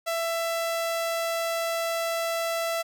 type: tone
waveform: sawtooth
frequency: 666 Hz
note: E5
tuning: 18 cents sharp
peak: -22 dBFS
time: 0.06-2.83 s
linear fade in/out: 20 ms
effects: none